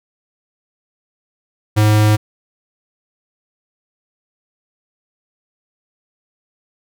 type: tone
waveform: square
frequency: 106.5 Hz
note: G#2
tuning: 44 cents sharp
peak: -10 dBFS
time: 1.76-2.17 s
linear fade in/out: 20 ms
effects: none